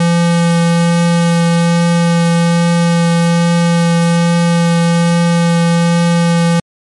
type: tone with vibrato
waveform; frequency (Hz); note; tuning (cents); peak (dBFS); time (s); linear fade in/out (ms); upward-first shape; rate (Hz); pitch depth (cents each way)
square; 170; F3; -46; -9; 0-6.6; 5; triangle; 1.2; 9
effects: MP3 48 kbps